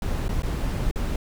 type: noise with dropouts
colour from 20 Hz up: brown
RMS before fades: -25 dBFS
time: 0.02-1.16 s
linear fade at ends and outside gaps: 2 ms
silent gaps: 0.282-0.291 / 0.422-0.432 / 0.912-0.958 s
effects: none